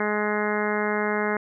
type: harmonic tone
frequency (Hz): 210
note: G#3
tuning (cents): +19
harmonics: 1 / 2 / 3 / 4 / 5 / 6 / 7 / 8 / 9 / 10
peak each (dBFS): -29 / -27 / -32 / -32 / -34 / -34 / -33 / -33 / -35 / -34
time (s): 0-1.37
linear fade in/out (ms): 2
effects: none

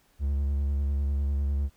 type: tone with vibrato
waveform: triangle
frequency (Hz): 70.3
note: C#2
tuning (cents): +25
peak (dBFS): -22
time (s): 0.19-1.7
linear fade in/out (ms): 50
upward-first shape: sine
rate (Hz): 10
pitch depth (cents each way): 32
effects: pink hiss -65 dBFS RMS until 1.76 s

